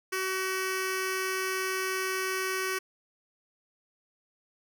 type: tone with notch filter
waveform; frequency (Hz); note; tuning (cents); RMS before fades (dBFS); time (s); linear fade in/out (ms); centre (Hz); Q
10% pulse; 377.6; F#4; +35; -31; 0.12-2.79; 10; 770; 1.7
effects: none